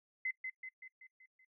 sine tone with echo, 2047 Hz, C7, 38 cents flat, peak -33 dBFS, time 0.25-0.31 s, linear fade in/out 5 ms, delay 190 ms, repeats 6, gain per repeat -5 dB, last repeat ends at 1.45 s, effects noise-tail reverb RT60 0.1 s tail -22 dB re dry

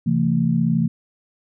sine tone cluster, 133.4 / 167.5 / 225.2 Hz, C3 / E3 / A3, +34 / +28 / +40 cents, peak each -23 / -19 / -20 dBFS, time 0.06-0.88 s, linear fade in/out 10 ms, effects none

